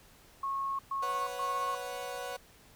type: tone bursts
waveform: sine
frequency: 1093 Hz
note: C#6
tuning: 25 cents flat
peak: -31 dBFS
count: 3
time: 0.43-1.75 s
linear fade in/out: 5 ms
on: 360 ms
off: 120 ms
type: chord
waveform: 30% pulse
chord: B suspended second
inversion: none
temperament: equal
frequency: 493.9 / 554.4 / 740 Hz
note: B4 / C#5 / F#5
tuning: 0 / 0 / 0 cents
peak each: -39 dBFS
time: 1.02-2.37 s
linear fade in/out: 10 ms
effects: pink hiss -59 dBFS RMS until 2.75 s